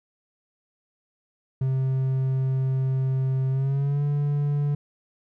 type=tone with pitch glide; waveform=triangle; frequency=132.1 to 144.89 Hz; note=C3 to D3; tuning=+17 to -23 cents; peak=-19 dBFS; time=1.61-4.75 s; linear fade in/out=5 ms; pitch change=+160 cents; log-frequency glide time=3.5-4.03 s; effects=none